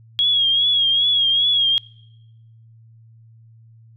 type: tone with vibrato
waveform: sine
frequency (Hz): 3300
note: G#7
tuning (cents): -12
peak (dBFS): -14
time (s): 0.19-1.78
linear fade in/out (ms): 0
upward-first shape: triangle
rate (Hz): 2.5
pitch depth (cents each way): 70
effects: noise-tail reverb RT60 1.0 s tail -26 dB re dry + added 113 Hz sine -45 dBFS peak until 3.96 s